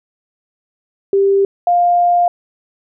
sine tone pair in turn, 394.2 / 702.4 Hz, G4 / F5, +10 / +10 cents, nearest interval minor seventh, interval 1000 cents, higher second, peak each -9 dBFS, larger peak neither, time 1.13-1.45 / 1.67-2.28 s, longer second, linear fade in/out 2 ms, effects none

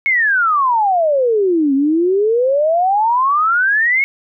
sine exponential two-way sweep, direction down then up, 2217 to 266.6 to 2217 Hz, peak -11 dBFS, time 0.06-4.04 s, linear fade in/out 0 ms, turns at 1.74 s, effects none

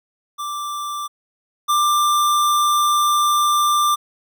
square tone pair in turn, 1176 / 1186.2 Hz, D6 / D6, +2 / +17 cents, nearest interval unison, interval 15 cents, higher second, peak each -25 / -15 dBFS, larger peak second, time 0.38-1.08 / 1.68-3.96 s, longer second, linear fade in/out 20 ms, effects none

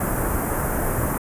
pink band-stop noise, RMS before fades -23 dBFS, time 0-1.18 s, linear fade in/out 5 ms, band 1600 to 9700 Hz, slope 24 dB/octave, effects resampled to 32000 Hz

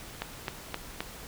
click train, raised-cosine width 0.3 ms, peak -15 dBFS, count 4, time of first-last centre 0.22-1.005 s, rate 3.82 Hz, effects pink hiss -45 dBFS RMS until 1.27 s

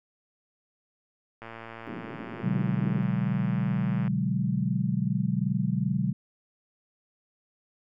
click train, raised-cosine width 0.5 ms, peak -26 dBFS, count 304, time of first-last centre 1.42-4.078 s, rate 114 Hz
white band-pass noise, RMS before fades -40 dBFS, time 1.87-3.03 s, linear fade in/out 0 ms, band 160 to 340 Hz, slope 24 dB/octave
sine chord, G# half-diminished seventh, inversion first, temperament equal with one note detuned, 124.47 / 146.83 / 185 / 207.7 Hz, B2 / D3 / F#3 / G#3, +14 / 0 / 0 / 0 cents, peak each -30 / -30 / -28 / -31 dBFS, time 2.43-6.13 s, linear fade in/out 10 ms
effects none

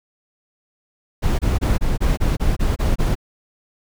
brown noise bursts, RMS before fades -17 dBFS, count 10, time 1.22-3.154 s, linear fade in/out 20 ms, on 170 ms, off 26 ms, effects none

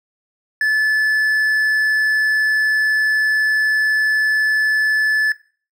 triangle tone, 1734 Hz, A6, 26 cents flat, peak -12 dBFS, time 0.61-5.32 s, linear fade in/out 2 ms, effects noise-tail reverb RT60 0.4 s tail -17 dB re dry

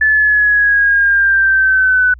sine exponential sweep, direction down, 1741 to 1492 Hz, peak -8 dBFS, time 0.01-2.14 s, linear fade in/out 5 ms, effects added 60 Hz sine -33 dBFS peak until 2.19 s

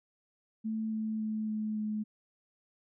sine tone with pitch steps, 220 / 218.4 / 216.7 / 215.1 / 213.5 Hz, A3 / A3 / A3 / A3 / G#3, 0 / -13 / -26 / -39 / +48 cents, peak -31 dBFS, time 0.64-2.04 s, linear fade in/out 20 ms, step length 280 ms, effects none

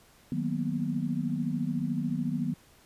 sine chord, B major seventh, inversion first, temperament equal, 155.56 / 185 / 233.1 / 246.9 Hz, D#3 / F#3 / A#3 / B3, 0 / 0 / 0 / 0 cents, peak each -33 / -34 / -34 / -32 dBFS, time 0.32-2.54 s, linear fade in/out 2 ms, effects pink hiss -59 dBFS RMS until 2.85 s + resampled to 32000 Hz

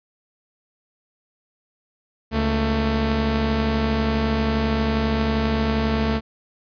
sawtooth tone pair together, 70.1 / 222.7 Hz, C#2 / A3, +20 / +21 cents, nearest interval octave + minor sixth, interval 2001 cents, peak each -19 / -17 dBFS, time 2.31-6.21 s, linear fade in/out 50 ms, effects resampled to 11025 Hz

